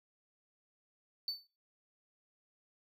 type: tone with exponential decay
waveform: triangle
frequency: 4516 Hz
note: C#8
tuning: 31 cents sharp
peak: -29 dBFS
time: 1.28-1.47 s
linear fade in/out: 1 ms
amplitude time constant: 41 ms
effects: noise-tail reverb RT60 0.3 s tail -22 dB re dry + tanh soft clip ceiling -28 dBFS